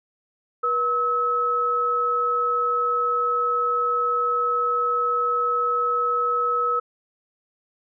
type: tone pair together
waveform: sine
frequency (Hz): 483.1 / 1291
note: B4 / E6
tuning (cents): -38 / -37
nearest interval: octave + perfect fourth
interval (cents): 1701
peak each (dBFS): -27 / -20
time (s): 0.63-6.8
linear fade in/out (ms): 10
effects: none